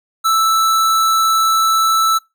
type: tone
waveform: square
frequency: 1318.5 Hz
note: E6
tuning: in tune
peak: -12 dBFS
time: 0.24-2.19 s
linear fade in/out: 20 ms
effects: noise-tail reverb RT60 0.2 s tail -23 dB re dry